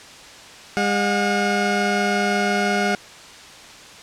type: tone pair together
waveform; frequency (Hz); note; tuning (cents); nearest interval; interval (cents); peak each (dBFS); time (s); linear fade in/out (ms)
20% pulse; 202.6 / 722; G#3 / F#5; -43 / -43; octave + minor seventh; 2200; -16; 0.77-2.95; 0
effects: white hiss -41 dBFS RMS until 4.02 s + low-pass 6000 Hz 12 dB/octave